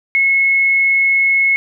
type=tone; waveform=sine; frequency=2182 Hz; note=C#7; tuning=28 cents flat; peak=-10 dBFS; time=0.15-1.56 s; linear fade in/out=0 ms; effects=none